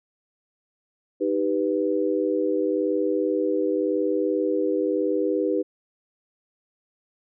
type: chord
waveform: sine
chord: Eb augmented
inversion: none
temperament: equal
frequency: 311.1 / 392 / 493.9 Hz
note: Eb4 / G4 / B4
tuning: 0 / 0 / 0 cents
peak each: -25 dBFS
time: 1.2-5.63 s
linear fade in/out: 20 ms
effects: none